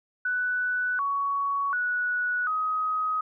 sine tone with pitch steps, 1488 / 1120 / 1470 / 1260 Hz, F#6 / C#6 / F#6 / D#6, +9 / +18 / -12 / +21 cents, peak -24 dBFS, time 0.25-3.21 s, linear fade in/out 5 ms, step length 740 ms, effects none

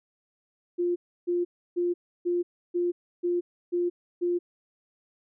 sine tone bursts, 350.7 Hz, F4, 7 cents sharp, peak -23 dBFS, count 8, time 0.78-4.39 s, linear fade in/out 20 ms, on 180 ms, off 310 ms, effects none

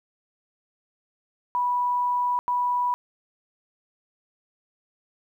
sine tone bursts at uneven times, 981 Hz, B5, 12 cents flat, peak -21 dBFS, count 2, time 1.55-2.39 / 2.48-2.94 s, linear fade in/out 0 ms, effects 10-bit

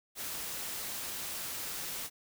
white noise, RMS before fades -39 dBFS, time 0.15-2.1 s, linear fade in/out 50 ms, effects none

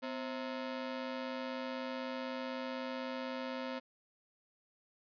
sawtooth ring-modulated tone, 392 Hz, G4, in tune, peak -31 dBFS, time 0.02-3.8 s, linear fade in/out 20 ms, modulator 138 Hz, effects resampled to 11025 Hz

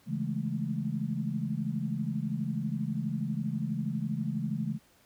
sine chord, A major seventh, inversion first, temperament equal, 138.59 / 164.81 / 207.7 / 220 Hz, C#3 / E3 / G#3 / A3, 0 / 0 / 0 / 0 cents, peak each -35 / -35 / -35 / -35 dBFS, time 0.06-4.79 s, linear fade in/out 50 ms, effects pink hiss -63 dBFS RMS until 5.05 s + high-pass 60 Hz 12 dB/octave

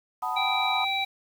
sine chord, B dominant seventh, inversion second, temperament equal, 740 / 880 / 987.8 / 1244.5 Hz, F#5 / A5 / B5 / D#6, 0 / 0 / 0 / 0 cents, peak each -32 dBFS, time 0.22-0.85 s, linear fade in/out 10 ms
harmonic tone, 779 Hz, G5, 11 cents flat, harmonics 1 / 3 / 5, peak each -29 / -29 / -29 dBFS, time 0.36-1.05 s, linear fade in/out 10 ms
effects 8-bit

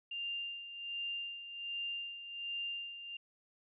sine tone with tremolo, 2794 Hz, F7, in tune, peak -36 dBFS, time 0.11-3.17 s, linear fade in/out 5 ms, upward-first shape sine, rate 1.3 Hz, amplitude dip 65%, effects none

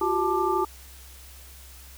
sine tone cluster, 352.4 / 384.8 / 875 / 1186 Hz, F4 / G4 / A5 / D6, +16 / -32 / -10 / +17 cents, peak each -27 dBFS, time 0.01-0.65 s, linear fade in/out 5 ms, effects added 65 Hz sine -46 dBFS peak until 1.97 s + white hiss -49 dBFS RMS until 1.97 s

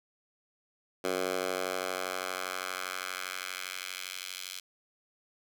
10% pulse tone with high-pass filter sweep, 92.5 Hz, F#2, in tune, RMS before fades -36 dBFS, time 1.04-4.6 s, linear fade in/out 5 ms, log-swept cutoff 410 to 3400 Hz, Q 1.1, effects none

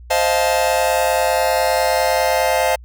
45% pulse chord, F dominant seventh, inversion second, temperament just, 523.8 / 628.6 / 698.5 / 873.1 Hz, C5 / Eb5 / F5 / A5, +2 / +18 / 0 / -14 cents, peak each -20 / -20 / -20 / -21 dBFS, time 0.1-2.76 s, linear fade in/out 10 ms, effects added 60 Hz sine -36 dBFS peak until 2.84 s

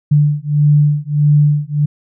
sine beating tone pair, 146.83 / 148.43 Hz, D3 / D3, 0 / +19 cents, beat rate 1.6 Hz, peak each -12 dBFS, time 0.11-1.86 s, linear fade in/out 10 ms, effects none

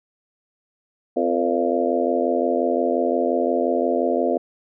harmonic tone with a mistuned harmonic, 85.7 Hz, F2, 32 cents flat, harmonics 3 / 4 / 5 / 6 / 7 / 8, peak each -25 / -25 / -25 / -25 / -25 / -25 dBFS, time 1.16-4.38 s, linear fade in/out 10 ms, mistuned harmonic 5, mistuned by +57 cents, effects none

